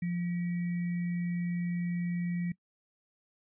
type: tone with sample-and-hold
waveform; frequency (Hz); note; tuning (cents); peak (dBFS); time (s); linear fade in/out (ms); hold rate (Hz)
sine; 174.61; F3; 0; -29; 0.02-2.52; 5; 2100
effects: noise-tail reverb RT60 0.1 s tail -21 dB re dry + resampled to 8000 Hz